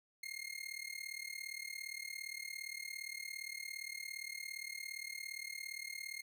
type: tone with amplitude modulation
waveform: sawtooth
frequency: 2131 Hz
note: C7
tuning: 31 cents sharp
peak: -36 dBFS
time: 0.23-6.22 s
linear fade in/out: 5 ms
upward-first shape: sine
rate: 37.4 Hz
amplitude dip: 90%
effects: none